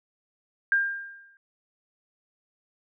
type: tone with exponential decay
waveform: sine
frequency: 1600 Hz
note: G6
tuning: 35 cents sharp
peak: -17 dBFS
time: 0.72-1.37 s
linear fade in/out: 1 ms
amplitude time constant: 140 ms
effects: none